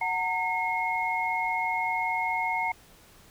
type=tone cluster; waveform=sine; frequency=741 / 916 / 2158 Hz; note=F#5 / A#5 / C#7; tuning=+2 / -31 / -47 cents; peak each=-32 / -29 / -29 dBFS; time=0.01-2.72 s; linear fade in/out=5 ms; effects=pink hiss -55 dBFS RMS until 3.3 s

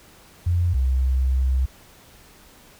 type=tone pair in turn; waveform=sine; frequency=87.31 / 64.99 Hz; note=F2 / C2; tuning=0 / -11 cents; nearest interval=perfect fourth; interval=511 cents; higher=first; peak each=-17 dBFS; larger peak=neither; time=0.46-0.74 / 0.74-1.66 s; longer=second; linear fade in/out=10 ms; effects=pink hiss -50 dBFS RMS until 2.79 s

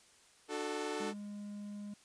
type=chord; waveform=sawtooth; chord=D major; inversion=none; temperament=equal with one note detuned; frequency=299.8 / 370 / 440 Hz; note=D4 / F#4 / A4; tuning=+36 / 0 / 0 cents; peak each=-38 / -39 / -35 dBFS; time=0.48-1.14 s; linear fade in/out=50 ms
type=tone; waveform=triangle; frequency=205.6 Hz; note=G#3; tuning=17 cents flat; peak=-40 dBFS; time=1-1.94 s; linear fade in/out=5 ms
effects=white hiss -64 dBFS RMS until 2.04 s + resampled to 22050 Hz

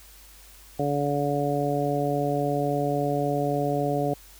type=harmonic tone; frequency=143.6 Hz; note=D3; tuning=39 cents flat; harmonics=1 / 2 / 3 / 4 / 5; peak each=-29 / -29 / -29 / -29 / -29 dBFS; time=0.79-4.14 s; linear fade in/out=5 ms; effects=added 50 Hz sine -51 dBFS peak until 4.39 s + white hiss -51 dBFS RMS until 4.39 s

